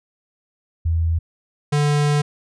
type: tone pair in turn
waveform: sine / square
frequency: 82.41 / 146.84 Hz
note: E2 / D3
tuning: 0 / 0 cents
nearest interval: minor seventh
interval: 1000 cents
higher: second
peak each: -16 / -16 dBFS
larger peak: neither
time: 0.85-1.19 / 1.72-2.22 s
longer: second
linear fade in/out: 10 ms
effects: resampled to 22050 Hz